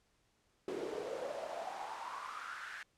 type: noise with high-pass filter sweep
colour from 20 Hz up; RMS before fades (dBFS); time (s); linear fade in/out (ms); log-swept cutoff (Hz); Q
brown; -43; 0.68-2.83; 2; 360 to 1700; 6
effects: pink hiss -75 dBFS RMS until 2.97 s + low-pass 9000 Hz 12 dB/octave